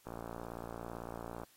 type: click train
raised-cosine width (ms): 1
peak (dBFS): -29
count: 80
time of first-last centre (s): 0.07-1.434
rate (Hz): 57.9
effects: white hiss -66 dBFS RMS until 1.56 s + AAC 48 kbps